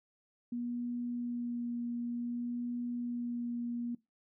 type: tone with vibrato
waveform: sine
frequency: 240 Hz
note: B3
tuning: 49 cents flat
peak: -34 dBFS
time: 0.52-3.95 s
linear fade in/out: 5 ms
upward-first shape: sine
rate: 0.55 Hz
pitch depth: 12 cents each way
effects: noise-tail reverb RT60 0.2 s tail -20 dB re dry